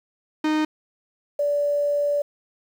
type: tone pair in turn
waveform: 45% pulse / sine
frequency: 308.5 / 579.4 Hz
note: D#4 / D5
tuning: -15 / -24 cents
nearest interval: major seventh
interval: 1091 cents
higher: second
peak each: -19 dBFS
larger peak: neither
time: 0.44-0.65 / 1.39-2.22 s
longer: second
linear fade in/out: 5 ms
effects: low-pass 4000 Hz 12 dB/octave + 8-bit